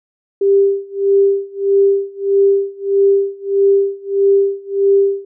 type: tone with tremolo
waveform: sine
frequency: 395.7 Hz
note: G4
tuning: 16 cents sharp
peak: -7 dBFS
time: 0.41-5.25 s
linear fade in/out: 5 ms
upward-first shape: sine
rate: 1.6 Hz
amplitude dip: 95%
effects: none